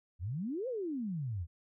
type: exponential two-way sweep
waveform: sine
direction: up then down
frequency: 77.3 to 535 to 77.3 Hz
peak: -34 dBFS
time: 0.19-1.47 s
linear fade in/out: 50 ms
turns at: 0.68 s
effects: none